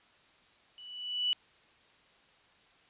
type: tone with level ramp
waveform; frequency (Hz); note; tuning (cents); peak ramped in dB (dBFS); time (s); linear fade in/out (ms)
sine; 2960; F#7; 0; -48 to -25; 0.78-1.33; 0
effects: white hiss -63 dBFS RMS until 2.89 s + resampled to 8000 Hz